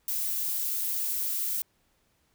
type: noise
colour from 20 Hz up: violet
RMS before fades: -30 dBFS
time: 0.08-1.62 s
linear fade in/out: 2 ms
effects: pink hiss -70 dBFS RMS until 2.34 s